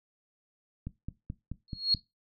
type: click train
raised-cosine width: 5 ms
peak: -24 dBFS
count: 6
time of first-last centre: 0.87-1.948 s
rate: 4.64 Hz
type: tone with exponential growth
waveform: sine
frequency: 4300 Hz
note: C8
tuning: 47 cents sharp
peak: -19 dBFS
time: 1.68-1.94 s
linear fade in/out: 1 ms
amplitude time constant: 56 ms
effects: noise-tail reverb RT60 0.2 s tail -17 dB re dry